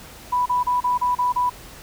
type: tone bursts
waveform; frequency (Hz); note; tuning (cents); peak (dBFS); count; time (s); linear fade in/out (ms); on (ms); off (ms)
sine; 987.8; B5; 0; -17; 7; 0.32-1.498; 10; 140; 33
effects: added 50 Hz sine -51 dBFS peak until 1.82 s + pink hiss -42 dBFS RMS until 1.82 s